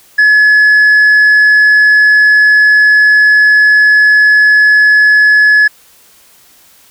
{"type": "tone with tanh clipping", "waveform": "sine", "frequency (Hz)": 1703, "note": "G#6", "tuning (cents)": 43, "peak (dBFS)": -4, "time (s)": [0.18, 5.68], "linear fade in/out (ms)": 10, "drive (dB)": 2, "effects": ["white hiss -44 dBFS RMS until 6.9 s"]}